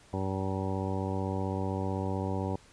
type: harmonic tone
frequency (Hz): 95.7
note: G2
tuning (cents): -41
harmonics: 1 / 2 / 3 / 4 / 5 / 6 / 8 / 9 / 10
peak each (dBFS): -33 / -36 / -38 / -39 / -40 / -41 / -42 / -43 / -43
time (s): 0.13-2.56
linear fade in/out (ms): 5
effects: pink hiss -58 dBFS RMS until 2.72 s + resampled to 22050 Hz